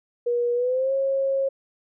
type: tone with pitch glide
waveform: sine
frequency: 480.3 to 542.2 Hz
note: B4 to C#5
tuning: -48 to -38 cents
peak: -20 dBFS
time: 0.26-1.49 s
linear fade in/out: 10 ms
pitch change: +210 cents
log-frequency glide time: 0.54-0.93 s
effects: none